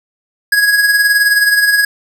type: tone with tremolo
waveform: square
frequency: 1661.2 Hz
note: G#6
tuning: in tune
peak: -7 dBFS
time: 0.52-1.85 s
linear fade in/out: 5 ms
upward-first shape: sine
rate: 19 Hz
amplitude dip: 50%
effects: none